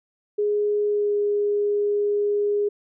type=tone with pitch glide; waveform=sine; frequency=415.4 to 411.6 Hz; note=G#4 to G#4; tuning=0 to -16 cents; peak=-19 dBFS; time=0.38-2.69 s; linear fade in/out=10 ms; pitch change=-16 cents; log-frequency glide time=0.87-1.14 s; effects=none